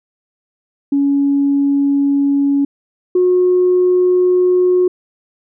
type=tone pair in turn; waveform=sine; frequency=280.7 / 362.8 Hz; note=C#4 / F#4; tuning=+22 / -34 cents; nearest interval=major third; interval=444 cents; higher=second; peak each=-10 / -8 dBFS; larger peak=second; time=0.92-2.65 / 3.15-4.88 s; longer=neither; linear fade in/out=5 ms; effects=tanh soft clip ceiling -5 dBFS